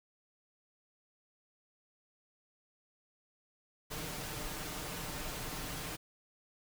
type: noise with comb filter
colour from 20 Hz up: pink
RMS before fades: -41 dBFS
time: 3.9-5.97 s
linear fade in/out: 20 ms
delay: 6.6 ms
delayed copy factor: +0.5
effects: none